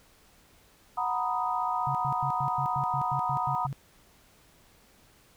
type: chord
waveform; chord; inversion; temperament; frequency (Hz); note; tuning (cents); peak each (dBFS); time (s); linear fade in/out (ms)
sine; B major seventh; second; equal with one note detuned; 735.7 / 932.3 / 987.8 / 1244.5; F#5 / A#5 / B5 / D#6; -10 / 0 / 0 / 0; -32; 0.97-3.67; 10
type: tone bursts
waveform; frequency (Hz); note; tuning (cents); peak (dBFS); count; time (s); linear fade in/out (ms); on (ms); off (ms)
sine; 136.9; C#3; -21; -31; 11; 1.87-3.728; 0; 78; 100
effects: pink hiss -60 dBFS RMS until 5.36 s